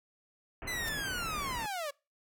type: low-pass noise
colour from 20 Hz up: pink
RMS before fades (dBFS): -42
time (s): 0.62-1.66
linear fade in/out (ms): 0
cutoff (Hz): 2800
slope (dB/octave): 96
type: linear sweep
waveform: sawtooth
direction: down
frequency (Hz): 2047 to 550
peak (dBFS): -31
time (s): 0.67-1.91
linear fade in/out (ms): 10
type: noise with exponential growth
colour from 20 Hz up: white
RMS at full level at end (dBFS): -37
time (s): 0.8-0.89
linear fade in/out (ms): 5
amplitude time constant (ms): 18
effects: noise-tail reverb RT60 0.3 s tail -26 dB re dry